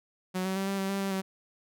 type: tone with pitch steps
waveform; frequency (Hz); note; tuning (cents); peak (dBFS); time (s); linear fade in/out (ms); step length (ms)
sawtooth; 185 / 189.7 / 193.9 / 196.3 / 193 / 196.7 / 195.3 / 191; F#3 / F#3 / G3 / G3 / G3 / G3 / G3 / G3; 0 / +43 / -19 / +3 / -27 / +6 / -6 / -45; -25; 0.34-1.22; 20; 110
effects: none